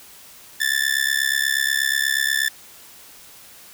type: tone with amplitude modulation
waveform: sawtooth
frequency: 1760 Hz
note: A6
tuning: in tune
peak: -11 dBFS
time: 0.6-2.49 s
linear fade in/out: 10 ms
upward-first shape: sine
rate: 68.3 Hz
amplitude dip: 95%
effects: white hiss -45 dBFS RMS until 3.73 s